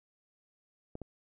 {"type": "clicks", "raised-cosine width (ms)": 2, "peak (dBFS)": -28, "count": 2, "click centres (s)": [0.954, 1.017], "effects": []}